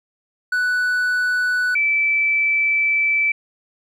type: tone pair in turn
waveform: triangle / sine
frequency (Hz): 1485 / 2318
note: F#6 / D7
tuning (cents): +6 / -23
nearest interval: minor sixth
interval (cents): 771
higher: second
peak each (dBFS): -15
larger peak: neither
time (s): 0.52-1.75 / 1.75-3.32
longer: second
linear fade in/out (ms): 5
effects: none